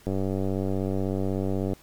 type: click train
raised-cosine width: 2 ms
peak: -15 dBFS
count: 161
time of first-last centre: 0.07-1.733 s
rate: 96.2 Hz
effects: pink hiss -54 dBFS RMS until 1.82 s + MP3 96 kbps